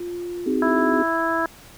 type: tone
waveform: sine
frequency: 350 Hz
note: F4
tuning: 4 cents sharp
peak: -27 dBFS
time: 0-0.47 s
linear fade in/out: 5 ms
type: chord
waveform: sine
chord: Ab dominant seventh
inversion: first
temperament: just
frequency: 259.6 / 311.5 / 373.8 / 415.3 Hz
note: C4 / Eb4 / Gb4 / Ab4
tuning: -13 / +2 / +18 / 0 cents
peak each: -22 / -25 / -26 / -26 dBFS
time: 0.46-1.03 s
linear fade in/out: 10 ms
type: harmonic tone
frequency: 329.6 Hz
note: E4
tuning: in tune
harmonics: 1 / 2 / 3 / 4 / 5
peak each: -26 / -26 / -26 / -26 / -26 dBFS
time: 0.62-1.46 s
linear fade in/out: 2 ms
effects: pink hiss -46 dBFS RMS until 1.77 s